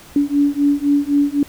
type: beating tone pair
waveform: sine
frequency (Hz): 284.6 / 288.5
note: C#4 / D4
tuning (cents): +46 / -31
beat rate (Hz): 3.9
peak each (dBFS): -16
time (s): 0.16-1.43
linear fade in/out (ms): 2
effects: pink hiss -42 dBFS RMS until 1.48 s